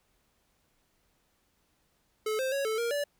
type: tone with pitch steps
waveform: square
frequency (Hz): 432.1 / 524 / 554 / 438.5 / 468.8 / 578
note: A4 / C5 / C#5 / A4 / A#4 / D5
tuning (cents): -31 / +2 / -1 / -6 / +10 / -28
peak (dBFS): -29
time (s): 2.26-3.04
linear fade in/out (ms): 5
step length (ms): 130
effects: pink hiss -72 dBFS RMS until 3.19 s